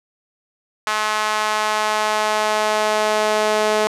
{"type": "tone with high-pass filter sweep", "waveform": "sawtooth", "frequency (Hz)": 213.9, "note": "A3", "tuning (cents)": -49, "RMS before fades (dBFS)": -19, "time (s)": [0.87, 3.87], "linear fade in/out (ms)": 0, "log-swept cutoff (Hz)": [1100, 520], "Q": 1.7, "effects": ["low-pass 9000 Hz 12 dB/octave"]}